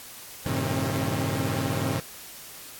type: tone cluster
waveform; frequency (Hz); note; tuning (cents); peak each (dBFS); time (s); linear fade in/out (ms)
sawtooth; 97 / 113 / 132.2 / 156.4 / 269; G2 / A2 / C3 / D#3 / C4; -18 / +47 / +18 / +9 / +48; -28; 0.46-2; 0
effects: white hiss -43 dBFS RMS until 2.79 s + AAC 64 kbps